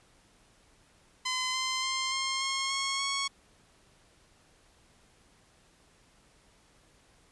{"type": "tone with pitch steps", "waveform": "10% pulse", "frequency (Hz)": [1024, 1037.1, 1050.4, 1063.8, 1077.4, 1091.2, 1105.1], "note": ["C6", "C6", "C6", "C6", "C#6", "C#6", "C#6"], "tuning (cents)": [-38, -16, 6, 28, -50, -28, -6], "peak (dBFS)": -21, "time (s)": [1.25, 3.28], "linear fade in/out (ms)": 10, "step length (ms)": 290, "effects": ["pink hiss -63 dBFS RMS until 7.31 s", "resampled to 24000 Hz"]}